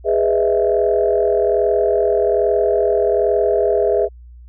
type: chord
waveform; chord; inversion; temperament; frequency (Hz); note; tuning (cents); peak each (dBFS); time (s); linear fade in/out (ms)
sine; E major seventh; first; just; 412 / 494.4 / 618.1 / 659.3; G#4 / B4 / D#5 / E5; -14 / +2 / -12 / 0; -16 / -19 / -22 / -18; 0.04-4.09; 50
effects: tanh soft clip ceiling -3 dBFS + added 60 Hz sine -37 dBFS peak until 4.48 s